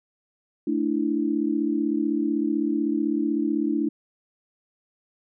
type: chord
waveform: sine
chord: A suspended fourth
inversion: none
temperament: equal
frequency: 220 / 293.7 / 329.6 Hz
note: A3 / D4 / E4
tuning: 0 / 0 / 0 cents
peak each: -28 / -24 / -26 dBFS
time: 0.67-3.89 s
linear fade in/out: 5 ms
effects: none